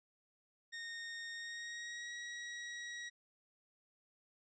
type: tone with pitch glide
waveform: sawtooth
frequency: 1847 to 1908.8 Hz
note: A#6 to A#6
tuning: -16 to +41 cents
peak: -40 dBFS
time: 0.72-3.1 s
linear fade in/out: 20 ms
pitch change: +57 cents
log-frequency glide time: 1.33-2.13 s
effects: resampled to 16000 Hz